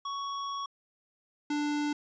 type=tone pair in turn; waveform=square; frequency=1116 / 294.7 Hz; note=C#6 / D4; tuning=+11 / +6 cents; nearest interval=octave + major seventh; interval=2305 cents; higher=first; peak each=-34 / -29 dBFS; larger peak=second; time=0.05-0.66 / 1.5-1.93 s; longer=first; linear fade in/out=5 ms; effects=resampled to 16000 Hz